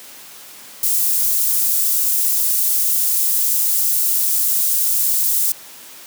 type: high-pass noise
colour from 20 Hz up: white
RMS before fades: -17 dBFS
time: 0.83-5.52 s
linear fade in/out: 2 ms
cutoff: 8900 Hz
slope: 12 dB/octave
effects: white hiss -39 dBFS RMS until 6.06 s + high-pass 150 Hz 12 dB/octave